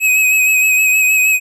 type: tone with vibrato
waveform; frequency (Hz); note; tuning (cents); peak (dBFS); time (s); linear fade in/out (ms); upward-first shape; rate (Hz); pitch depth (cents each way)
square; 2541; D#7; +36; -10; 0-1.4; 50; sine; 6.4; 29
effects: none